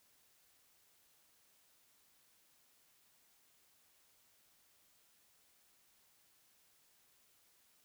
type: silence
effects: white hiss -71 dBFS RMS until 7.84 s